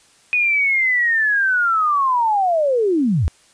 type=linear sweep; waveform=sine; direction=down; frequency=2489 to 61.74 Hz; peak=-14 dBFS; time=0.33-3.28 s; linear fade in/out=0 ms; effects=white hiss -53 dBFS RMS until 3.53 s + resampled to 22050 Hz